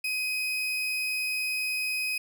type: tone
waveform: 35% pulse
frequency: 2514 Hz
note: D#7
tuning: 17 cents sharp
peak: -26 dBFS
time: 0.04-2.18 s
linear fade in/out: 5 ms
effects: none